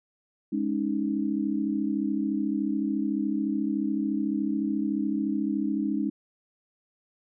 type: chord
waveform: sine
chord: Ab suspended fourth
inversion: none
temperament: equal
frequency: 207.7 / 277.2 / 311.1 Hz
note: Ab3 / Db4 / Eb4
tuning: 0 / 0 / 0 cents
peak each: -29 dBFS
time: 0.52-6.1 s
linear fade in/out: 10 ms
effects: none